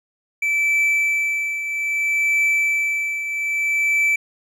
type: tone with tremolo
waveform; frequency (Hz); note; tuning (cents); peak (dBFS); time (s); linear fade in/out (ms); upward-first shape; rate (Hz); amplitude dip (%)
triangle; 2319; D7; -22; -13; 0.42-4.16; 5; triangle; 0.62; 65
effects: none